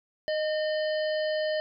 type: harmonic tone with a mistuned harmonic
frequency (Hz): 608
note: D#5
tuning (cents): -40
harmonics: 1 / 3 / 5 / 7 / 8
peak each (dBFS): -26 / -36 / -40 / -43 / -44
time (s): 0.28-1.6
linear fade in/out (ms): 0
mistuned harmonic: 1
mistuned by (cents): +29
effects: none